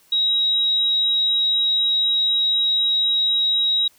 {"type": "tone", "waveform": "sine", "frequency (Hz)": 3826, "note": "A#7", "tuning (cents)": 44, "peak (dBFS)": -16, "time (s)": [0.12, 3.88], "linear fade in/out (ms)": 5, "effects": ["white hiss -56 dBFS RMS until 3.98 s"]}